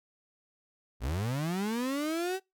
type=linear sweep; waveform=35% pulse; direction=up; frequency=51.91 to 387.6 Hz; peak=-28 dBFS; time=1-2.4 s; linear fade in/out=50 ms; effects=noise-tail reverb RT60 0.2 s tail -25 dB re dry